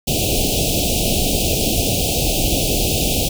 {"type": "band-stop noise", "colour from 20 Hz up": "pink", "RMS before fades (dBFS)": -18, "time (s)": [0.07, 3.29], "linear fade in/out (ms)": 10, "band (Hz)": [770, 2500], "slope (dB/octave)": 96, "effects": []}